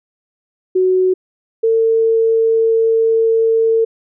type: tone pair in turn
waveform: sine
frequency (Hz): 371.2 / 450.9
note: F#4 / A4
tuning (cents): +6 / +42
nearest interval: minor third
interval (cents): 336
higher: second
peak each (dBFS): -10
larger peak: neither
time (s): 0.75-1.14 / 1.63-3.85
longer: second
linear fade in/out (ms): 10
effects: none